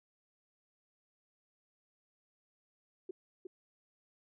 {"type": "tone with echo", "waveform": "sine", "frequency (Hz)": 370, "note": "F#4", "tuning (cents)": 0, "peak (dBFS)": -38, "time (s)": [3.09, 3.11], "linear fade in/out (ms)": 5, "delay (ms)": 360, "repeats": 1, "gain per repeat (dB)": -4, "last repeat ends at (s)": 3.47, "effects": []}